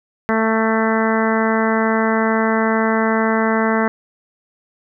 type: harmonic tone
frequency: 222.2 Hz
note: A3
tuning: 17 cents sharp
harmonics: 1 / 2 / 3 / 4 / 5 / 6 / 7 / 8 / 9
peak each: -18 / -21 / -23 / -24 / -25 / -26 / -26 / -27 / -28 dBFS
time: 0.29-3.88 s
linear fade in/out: 0 ms
effects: none